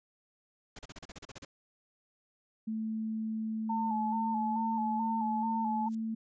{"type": "noise bursts", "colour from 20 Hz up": "pink", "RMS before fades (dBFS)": -46, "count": 11, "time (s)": [0.76, 1.45], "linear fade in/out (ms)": 5, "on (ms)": 30, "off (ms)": 36}
{"type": "tone with pitch glide", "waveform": "sine", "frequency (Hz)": [220, 222.9], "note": ["A3", "A3"], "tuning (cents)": [0, 23], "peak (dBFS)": -32, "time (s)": [2.67, 6.15], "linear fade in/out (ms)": 10, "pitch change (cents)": 23, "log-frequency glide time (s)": [4.09, 4.54]}
{"type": "tone with vibrato", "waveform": "sine", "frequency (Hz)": 880, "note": "A5", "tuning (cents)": 0, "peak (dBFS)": -31, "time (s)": [3.69, 5.89], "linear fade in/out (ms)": 10, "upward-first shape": "square", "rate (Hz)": 2.3, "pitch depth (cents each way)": 43}
{"type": "noise with exponential growth", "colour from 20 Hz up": "violet", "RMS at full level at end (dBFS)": -44, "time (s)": [5.83, 5.95], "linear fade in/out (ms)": 5, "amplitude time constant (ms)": 24}
{"effects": ["resampled to 16000 Hz"]}